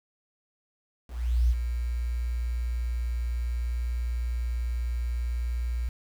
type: tone with ADSR envelope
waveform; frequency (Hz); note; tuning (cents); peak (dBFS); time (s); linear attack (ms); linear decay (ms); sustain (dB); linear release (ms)
sine; 59.7; A#1; +42; -17; 1.08-5.89; 420; 38; -9; 4
effects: tanh soft clip ceiling -14 dBFS + 8-bit